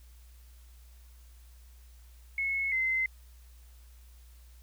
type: tone pair in turn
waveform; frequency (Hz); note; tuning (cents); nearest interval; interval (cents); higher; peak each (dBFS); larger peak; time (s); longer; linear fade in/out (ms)
sine; 2187 / 2064; C#7 / C7; -24 / -24; minor second; 100; first; -28 / -26; second; 2.38-2.72 / 2.72-3.06; neither; 2
effects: added 60 Hz sine -51 dBFS peak until 4.62 s + white hiss -64 dBFS RMS until 4.62 s